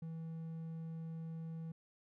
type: tone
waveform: triangle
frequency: 162.8 Hz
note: E3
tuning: 21 cents flat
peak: -40 dBFS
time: 0.02-1.72 s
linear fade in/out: 5 ms
effects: none